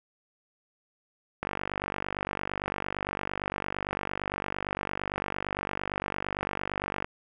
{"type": "click train", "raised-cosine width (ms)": 0.5, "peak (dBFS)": -15, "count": 275, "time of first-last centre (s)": [1.43, 7.045], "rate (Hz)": 48.8, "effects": []}